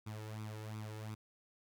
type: tone with flanger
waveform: sawtooth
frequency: 107.9 Hz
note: A2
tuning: 33 cents flat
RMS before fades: -45 dBFS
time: 0.06-1.15 s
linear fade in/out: 10 ms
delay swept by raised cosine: 0.82 to 2.32 ms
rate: 2.8 Hz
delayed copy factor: +0.7
effects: none